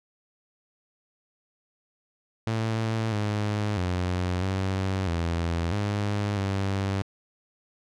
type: tone with pitch steps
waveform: sawtooth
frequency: 111.6 / 104.5 / 90.2 / 95.5 / 84.3 / 102.6 / 97.7 Hz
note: A2 / G#2 / F#2 / G2 / E2 / G#2 / G2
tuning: +25 / +11 / -44 / -45 / +39 / -21 / -5 cents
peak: -21 dBFS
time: 2.47-7.02 s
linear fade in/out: 0 ms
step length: 650 ms
effects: low-pass 6000 Hz 12 dB/octave